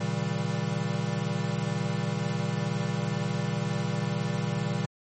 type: chord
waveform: square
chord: A# diminished seventh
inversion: none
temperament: equal with one note detuned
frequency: 116.54 / 138.59 / 160.68 / 196 Hz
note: A#2 / C#3 / E3 / G3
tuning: 0 / 0 / -44 / 0 cents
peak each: -34 / -34 / -32 / -34 dBFS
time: 0-4.86 s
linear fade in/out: 10 ms
effects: MP3 32 kbps